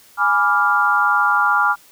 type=chord; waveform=sine; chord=G# diminished seventh; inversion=none; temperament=equal; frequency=830.6 / 987.8 / 1174.7 / 1396.9 Hz; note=G#5 / B5 / D6 / F6; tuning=0 / 0 / 0 / 0 cents; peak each=-20 / -22 / -19 / -16 dBFS; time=0.17-1.76 s; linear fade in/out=50 ms; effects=white hiss -49 dBFS RMS until 1.91 s